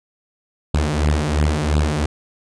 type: beating tone pair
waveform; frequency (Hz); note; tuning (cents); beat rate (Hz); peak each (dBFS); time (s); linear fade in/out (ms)
sawtooth; 73.5 / 76.4; D2 / D#2; +2 / -31; 2.9; -15; 0.74-2.06; 5
effects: resampled to 22050 Hz